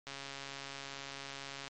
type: click train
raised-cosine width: 0.2 ms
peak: -26 dBFS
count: 223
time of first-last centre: 0.07-1.679 s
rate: 138 Hz
effects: MP3 48 kbps